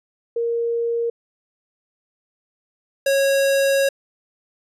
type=tone pair in turn; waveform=sine / square; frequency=466.9 / 549.2 Hz; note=A#4 / C#5; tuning=+3 / -16 cents; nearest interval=minor third; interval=281 cents; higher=second; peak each=-19 / -16 dBFS; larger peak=second; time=0.36-1.1 / 3.06-3.89 s; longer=second; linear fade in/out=5 ms; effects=resampled to 32000 Hz